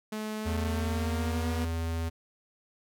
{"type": "tone with pitch glide", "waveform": "sawtooth", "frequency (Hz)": [215.3, 240.3], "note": ["A3", "B3"], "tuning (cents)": [-37, -47], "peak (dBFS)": -29, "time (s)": [0.12, 1.65], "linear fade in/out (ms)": 5, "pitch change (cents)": 190, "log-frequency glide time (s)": [0.39, 1.5]}
{"type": "tone", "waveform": "square", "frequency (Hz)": 82.5, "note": "E2", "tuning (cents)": 2, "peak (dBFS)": -30, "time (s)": [0.45, 2.1], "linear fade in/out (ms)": 20}
{"effects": []}